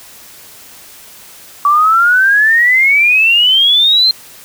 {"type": "exponential sweep", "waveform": "sine", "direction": "up", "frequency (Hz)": [1141, 4186], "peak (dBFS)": -6, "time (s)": [1.65, 4.11], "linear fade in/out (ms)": 2, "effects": ["white hiss -37 dBFS RMS until 4.44 s"]}